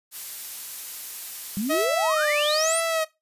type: noise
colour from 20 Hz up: blue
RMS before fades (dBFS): -34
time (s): 0.11-1.88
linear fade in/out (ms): 50
type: exponential sweep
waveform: sine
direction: up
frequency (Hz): 190 to 9956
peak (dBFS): -24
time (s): 1.57-2.8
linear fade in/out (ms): 0
type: tone with vibrato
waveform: sawtooth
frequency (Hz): 625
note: D#5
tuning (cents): +8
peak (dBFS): -18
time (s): 1.69-3.05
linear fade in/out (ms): 20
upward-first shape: sine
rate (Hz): 1.1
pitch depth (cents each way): 97
effects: noise-tail reverb RT60 0.2 s tail -17 dB re dry + resampled to 32000 Hz